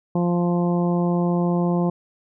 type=harmonic tone; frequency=174.61 Hz; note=F3; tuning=in tune; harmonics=1 / 2 / 3 / 4 / 5 / 6; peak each=-19 / -25 / -29 / -31 / -33 / -35 dBFS; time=0.15-1.9 s; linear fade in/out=5 ms; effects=none